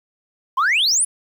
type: exponential sweep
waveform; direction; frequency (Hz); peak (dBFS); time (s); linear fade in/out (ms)
sine; up; 987.8 to 10310; -12; 0.57-1.05; 10
effects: tanh soft clip ceiling -13 dBFS + 8-bit